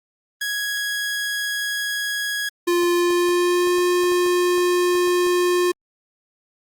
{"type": "tone", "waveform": "sawtooth", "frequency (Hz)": 1661.2, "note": "G#6", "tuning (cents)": 0, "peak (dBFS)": -19, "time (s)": [0.41, 2.49], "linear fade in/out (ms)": 5}
{"type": "tone with pitch glide", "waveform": "square", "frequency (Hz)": [349.2, 356.1], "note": ["F4", "F4"], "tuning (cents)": [0, 34], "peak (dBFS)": -17, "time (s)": [2.67, 5.72], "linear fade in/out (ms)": 10, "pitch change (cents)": 34, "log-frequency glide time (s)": [2.95, 3.77]}
{"type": "clicks", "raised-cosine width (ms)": 1, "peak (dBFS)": -24, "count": 12, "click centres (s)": [2.834, 3.106, 3.29, 3.673, 3.784, 4.036, 4.119, 4.263, 4.58, 4.953, 5.075, 5.267]}
{"effects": ["Opus 24 kbps"]}